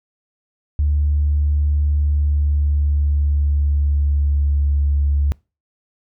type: tone with pitch glide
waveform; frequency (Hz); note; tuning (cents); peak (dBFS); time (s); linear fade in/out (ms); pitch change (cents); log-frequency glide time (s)
sine; 73.42 to 71.49; D2 to D2; 0 to -46; -13; 0.79-5.32; 0; -46; 1.9-4.74
effects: noise-tail reverb RT60 0.3 s tail -26 dB re dry + tanh soft clip ceiling -9 dBFS